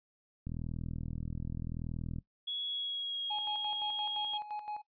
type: click train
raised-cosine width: 5 ms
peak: -27 dBFS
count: 71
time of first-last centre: 0.47-2.186 s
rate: 40.8 Hz
type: tone with pitch glide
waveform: sine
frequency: 3356 to 3279 Hz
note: G#7 to G#7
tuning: +17 to -23 cents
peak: -34 dBFS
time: 2.47-4.38 s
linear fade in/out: 10 ms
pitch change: -40 cents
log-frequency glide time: 2.66-3.24 s
type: tone with tremolo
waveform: triangle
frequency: 840 Hz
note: G#5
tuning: 19 cents sharp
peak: -34 dBFS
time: 3.3-4.82 s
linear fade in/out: 10 ms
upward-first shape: square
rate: 5.8 Hz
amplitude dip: 65%
effects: noise-tail reverb RT60 0.1 s tail -17 dB re dry + resampled to 11025 Hz